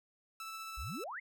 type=tone with tremolo; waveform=sawtooth; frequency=1318.5 Hz; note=E6; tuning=in tune; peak=-38 dBFS; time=0.4-1.04 s; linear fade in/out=2 ms; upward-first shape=triangle; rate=15 Hz; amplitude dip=25%
type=exponential sweep; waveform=sine; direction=up; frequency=46.74 to 2217 Hz; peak=-40 dBFS; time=0.77-1.2 s; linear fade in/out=10 ms
effects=none